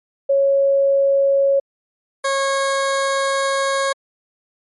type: tone pair in turn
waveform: sine / 20% pulse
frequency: 552 / 546.3 Hz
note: C#5 / C#5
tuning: -7 / -25 cents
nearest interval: unison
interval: 18 cents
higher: first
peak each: -12 dBFS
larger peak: neither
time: 0.29-1.6 / 2.24-3.93 s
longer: second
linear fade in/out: 10 ms
effects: MP3 48 kbps